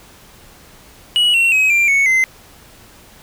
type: tone with pitch steps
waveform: triangle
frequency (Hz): 2921 / 2725 / 2543 / 2373 / 2214 / 2065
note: F#7 / F7 / D#7 / D7 / C#7 / C7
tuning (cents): -23 / -43 / +37 / +17 / -3 / -23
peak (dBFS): -9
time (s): 1.16-2.24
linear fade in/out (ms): 0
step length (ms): 180
effects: pink hiss -44 dBFS RMS until 3.22 s